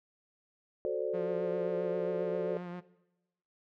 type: chord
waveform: sine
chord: D dominant seventh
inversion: first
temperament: equal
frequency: 370 / 440 / 523.3 / 587.3 Hz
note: F#4 / A4 / C5 / D5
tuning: 0 / 0 / 0 / 0 cents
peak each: -36 / -35 / -36 / -37 dBFS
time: 0.85-2.57 s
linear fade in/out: 0 ms
type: tone with vibrato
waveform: sawtooth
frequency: 176.7 Hz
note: F3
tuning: 21 cents sharp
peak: -35 dBFS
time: 1.13-2.81 s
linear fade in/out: 20 ms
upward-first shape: triangle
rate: 7.5 Hz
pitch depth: 32 cents each way
effects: noise-tail reverb RT60 1.0 s tail -20 dB re dry + low-pass 2000 Hz 12 dB/octave